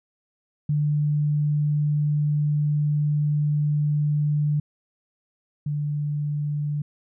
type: tone pair in turn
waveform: sine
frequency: 148.4 / 147.37 Hz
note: D3 / D3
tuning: +18 / +6 cents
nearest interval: unison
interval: 12 cents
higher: first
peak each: -19 / -23 dBFS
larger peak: first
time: 0.69-4.6 / 5.66-6.82 s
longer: first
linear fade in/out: 5 ms
effects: none